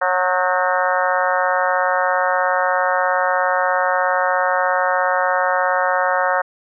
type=harmonic tone with a mistuned harmonic; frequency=183.1 Hz; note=F#3; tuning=18 cents flat; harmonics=3 / 4 / 5 / 6 / 7 / 8 / 9 / 10; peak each=-21 / -22 / -23 / -24 / -24 / -25 / -26 / -26 dBFS; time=0.01-6.42 s; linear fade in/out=10 ms; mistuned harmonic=9; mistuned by=-69 cents; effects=none